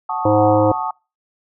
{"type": "chord", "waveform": "sine", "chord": "D# half-diminished seventh", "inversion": "first", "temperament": "equal", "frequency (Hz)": [740, 880, 1108.7, 1244.5], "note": ["F#5", "A5", "C#6", "D#6"], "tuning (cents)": [0, 0, 0, 0], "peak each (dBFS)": [-26, -23, -27, -27], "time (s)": [0.09, 0.91], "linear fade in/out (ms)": 5}
{"type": "harmonic tone", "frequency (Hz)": 105.3, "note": "G#2", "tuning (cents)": 24, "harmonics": [1, 3, 5, 7, 9], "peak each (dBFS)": [-20, -17, -15, -18, -25], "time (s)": [0.25, 0.72], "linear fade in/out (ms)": 5}
{"effects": ["noise-tail reverb RT60 0.3 s tail -26 dB re dry"]}